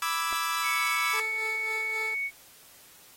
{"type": "chord", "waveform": "sawtooth", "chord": "E dominant seventh", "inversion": "second", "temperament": "equal", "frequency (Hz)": [987.8, 1174.7, 1318.5, 1661.2], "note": ["B5", "D6", "E6", "G#6"], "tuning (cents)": [0, 0, 0, 0], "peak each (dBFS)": [-31, -28, -27, -32], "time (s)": [0.02, 1.2], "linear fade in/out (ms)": 2}
{"type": "clicks", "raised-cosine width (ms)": 0.5, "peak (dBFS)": -24, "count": 2, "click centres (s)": [0.326, 0.329]}
{"type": "tone", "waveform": "sine", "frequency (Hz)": 2224, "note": "C#7", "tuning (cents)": 5, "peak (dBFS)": -28, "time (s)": [0.62, 2.31], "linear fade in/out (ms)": 50}
{"type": "tone with tremolo", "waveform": "15% pulse", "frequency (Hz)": 438.4, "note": "A4", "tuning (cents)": -6, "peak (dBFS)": -28, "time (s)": [1.13, 2.15], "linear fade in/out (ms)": 10, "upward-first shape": "sine", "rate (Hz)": 3.7, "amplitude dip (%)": 60}
{"effects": ["white hiss -54 dBFS RMS until 3.16 s", "AAC 48 kbps"]}